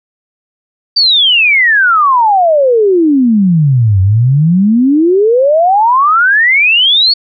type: exponential two-way sweep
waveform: sine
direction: down then up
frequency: 4699 to 92.1 to 4496 Hz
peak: -5 dBFS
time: 0.96-7.14 s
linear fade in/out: 10 ms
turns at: 4.01 s
effects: none